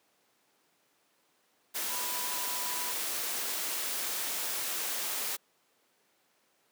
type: tone in noise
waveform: sine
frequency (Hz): 987.8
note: B5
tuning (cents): 0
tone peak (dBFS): -41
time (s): 1.89-2.93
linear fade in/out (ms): 20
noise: white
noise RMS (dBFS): -34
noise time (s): 1.74-5.37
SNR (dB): -10
effects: pink hiss -70 dBFS RMS until 6.71 s + high-pass 300 Hz 12 dB/octave